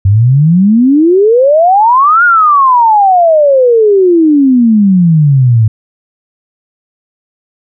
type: exponential two-way sweep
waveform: sine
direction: up then down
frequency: 94 to 1454 to 106.3 Hz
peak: -3 dBFS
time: 0.05-5.68 s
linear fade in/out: 5 ms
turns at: 2.24 s
effects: none